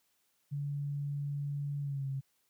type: tone with pitch glide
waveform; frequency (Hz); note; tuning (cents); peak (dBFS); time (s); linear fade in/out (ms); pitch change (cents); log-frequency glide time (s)
sine; 143.2 to 135.71; D3 to C#3; -43 to -36; -33; 0.51-2.21; 20; -93; 1.81-2.07
effects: white hiss -75 dBFS RMS until 2.49 s + high-pass 60 Hz 12 dB/octave